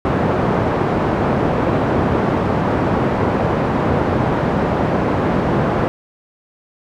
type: band-pass noise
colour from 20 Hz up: pink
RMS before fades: -17 dBFS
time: 0.05-5.88 s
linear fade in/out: 0 ms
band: 110 to 1000 Hz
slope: 12 dB/octave
effects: none